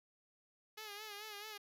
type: tone with vibrato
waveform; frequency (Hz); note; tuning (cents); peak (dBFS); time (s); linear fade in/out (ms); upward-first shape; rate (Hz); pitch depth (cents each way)
5% pulse; 420; G#4; +19; -35; 0.77-1.58; 10; sine; 4.6; 68
effects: none